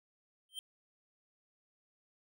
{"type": "tone with exponential growth", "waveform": "square", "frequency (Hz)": 3136, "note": "G7", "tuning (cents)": 0, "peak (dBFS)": -36, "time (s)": [0.49, 0.59], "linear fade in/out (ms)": 1, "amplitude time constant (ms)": 20, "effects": []}